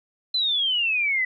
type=exponential sweep; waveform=sine; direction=down; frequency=4101 to 1980 Hz; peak=-20 dBFS; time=0.34-1.25 s; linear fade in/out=5 ms; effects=none